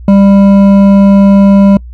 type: tone with hard clipping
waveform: sine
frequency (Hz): 198.1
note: G3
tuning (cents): +18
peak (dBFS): -3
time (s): 0.08-1.77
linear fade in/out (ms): 2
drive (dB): 9
effects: noise-tail reverb RT60 0.1 s tail -26 dB re dry + added 60 Hz sine -24 dBFS peak until 1.93 s